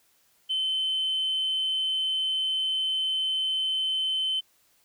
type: tone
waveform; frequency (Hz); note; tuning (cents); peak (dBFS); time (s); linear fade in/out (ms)
sine; 3067; G7; -38; -23; 0.49-4.41; 20
effects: tanh soft clip ceiling -21 dBFS + white hiss -65 dBFS RMS until 4.84 s